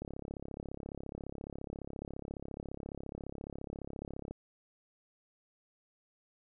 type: click train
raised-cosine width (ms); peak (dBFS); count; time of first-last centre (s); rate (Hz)
2; -28; 149; 0.02-4.31; 34.5
effects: none